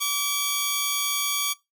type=tone pair together; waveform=10% pulse; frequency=1151 / 3250 Hz; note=D6 / G#7; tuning=-35 / -38 cents; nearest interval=octave + tritone; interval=1797 cents; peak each=-18 dBFS; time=0-1.54 s; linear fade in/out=20 ms; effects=noise-tail reverb RT60 0.2 s tail -21 dB re dry